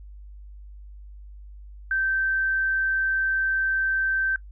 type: tone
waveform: sine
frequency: 1555 Hz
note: G6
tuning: 14 cents flat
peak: -21 dBFS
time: 1.91-4.36 s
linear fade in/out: 2 ms
effects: noise-tail reverb RT60 0.1 s tail -21 dB re dry + added 50 Hz sine -40 dBFS peak until 4.51 s